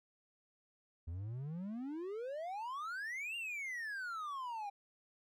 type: exponential two-way sweep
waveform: triangle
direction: up then down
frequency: 79.3 to 2830 to 790 Hz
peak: -38 dBFS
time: 1.07-4.7 s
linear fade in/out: 10 ms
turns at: 3.36 s
effects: none